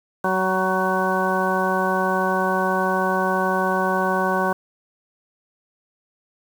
harmonic tone with a mistuned harmonic, 187.7 Hz, F#3, 25 cents sharp, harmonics 1 / 2 / 3 / 4 / 5 / 6 / 8, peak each -26 / -26 / -26 / -26 / -26 / -26 / -26 dBFS, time 0.24-4.53 s, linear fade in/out 5 ms, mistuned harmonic 6, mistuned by -20 cents, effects 7-bit

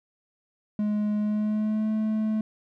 triangle tone with pitch glide, 209.8 to 216.8 Hz, G#3 to A3, +18 to -25 cents, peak -21 dBFS, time 0.79-2.41 s, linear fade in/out 2 ms, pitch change +57 cents, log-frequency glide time 1.19-1.9 s, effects none

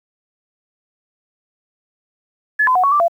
sine tone with pitch steps, 1713 / 1019 / 734 / 1115 / 1174 / 680 Hz, A6 / C6 / F#5 / C#6 / D6 / F5, -47 / -46 / -14 / +10 / -1 / -46 cents, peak -11 dBFS, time 2.59-3.082 s, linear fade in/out 10 ms, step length 82 ms, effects 8-bit

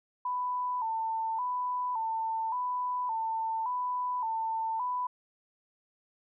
sine tone with vibrato, 943 Hz, A#5, 20 cents sharp, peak -29 dBFS, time 0.25-5.07 s, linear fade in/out 5 ms, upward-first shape square, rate 0.88 Hz, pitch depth 91 cents each way, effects none

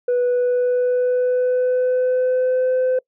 sine tone with pitch glide, 491.3 to 511.6 Hz, B4 to C5, -9 to -39 cents, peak -13 dBFS, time 0.08-2.99 s, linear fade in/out 5 ms, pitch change +70 cents, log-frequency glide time 0.22-2.72 s, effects noise-tail reverb RT60 0.1 s tail -26 dB re dry + tanh soft clip ceiling -14 dBFS

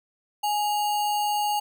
sine tone with sample-and-hold, 832 Hz, G#5, 3 cents sharp, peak -22 dBFS, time 0.43-1.6 s, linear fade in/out 10 ms, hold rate 3675 Hz, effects none

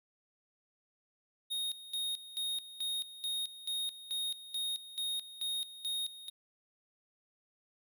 square tone with tremolo, 3721 Hz, A#7, 4 cents flat, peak -34 dBFS, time 1.5-6.3 s, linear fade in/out 20 ms, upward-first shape square, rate 2.3 Hz, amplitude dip 80%, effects none

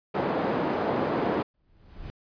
white band-pass noise, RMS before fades -27 dBFS, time 0.14-1.43 s, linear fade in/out 10 ms, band 180 to 630 Hz, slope 12 dB/octave
brown noise with exponential growth, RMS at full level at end -34 dBFS, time 1.54-2.1 s, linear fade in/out 0 ms, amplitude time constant 120 ms
effects resampled to 11025 Hz

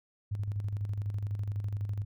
sine tone with tremolo, 102.1 Hz, G#2, 29 cents flat, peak -29 dBFS, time 0.31-2.05 s, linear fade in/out 10 ms, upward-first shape square, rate 12 Hz, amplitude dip 50%, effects none

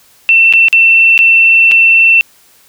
sine tone with dropouts, 2689 Hz, E7, 34 cents sharp, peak -3 dBFS, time 0.29-2.21 s, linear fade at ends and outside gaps 0 ms, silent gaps 0.526-0.536 / 0.684-0.728 / 1.178-1.19 / 1.713-1.718 s, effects white hiss -46 dBFS RMS until 2.68 s

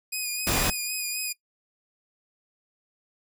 10% pulse tone with vibrato, 2476 Hz, D#7, 9 cents flat, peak -20 dBFS, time 0.12-1.33 s, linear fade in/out 10 ms, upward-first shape sine, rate 3.9 Hz, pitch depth 32 cents each way
pink noise, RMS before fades -25 dBFS, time 0.47-0.7 s, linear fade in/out 0 ms
effects noise-tail reverb RT60 0.1 s tail -19 dB re dry

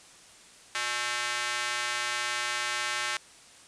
square tone with high-pass filter, 120.8 Hz, B2, 38 cents flat, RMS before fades -31 dBFS, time 0.75-3.17 s, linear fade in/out 0 ms, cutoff 1600 Hz, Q 1.2, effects white hiss -53 dBFS RMS until 3.67 s + resampled to 22050 Hz

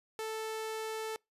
sawtooth tone, 440 Hz, A4, in tune, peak -32 dBFS, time 0.19-1.16 s, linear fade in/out 0 ms, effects noise-tail reverb RT60 0.2 s tail -26 dB re dry + resampled to 32000 Hz

